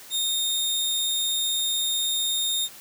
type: tone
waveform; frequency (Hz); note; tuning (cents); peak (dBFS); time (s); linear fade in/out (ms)
sawtooth; 3676; A#7; -25; -20; 0.1-2.69; 50
effects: white hiss -45 dBFS RMS until 2.8 s + high-pass 100 Hz 12 dB/octave